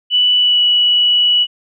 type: tone with pitch glide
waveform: sine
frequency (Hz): 2967 to 2941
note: F#7 to F#7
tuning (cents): +4 to -11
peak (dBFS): -9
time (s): 0.1-1.47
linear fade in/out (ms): 50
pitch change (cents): -15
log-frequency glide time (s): 0.38-0.61
effects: none